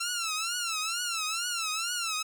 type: tone with vibrato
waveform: 10% pulse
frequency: 1350 Hz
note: E6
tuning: 41 cents sharp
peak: -21 dBFS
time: 0-2.23 s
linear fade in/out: 10 ms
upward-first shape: triangle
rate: 2.2 Hz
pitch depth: 150 cents each way
effects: none